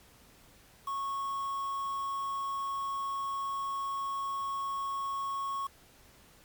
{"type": "tone with quantisation", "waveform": "triangle", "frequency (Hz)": 1100, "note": "C#6", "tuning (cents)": -14, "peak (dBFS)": -30, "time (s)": [0.87, 5.67], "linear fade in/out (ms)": 5, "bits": 8, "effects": ["pink hiss -59 dBFS RMS until 6.44 s", "MP3 96 kbps"]}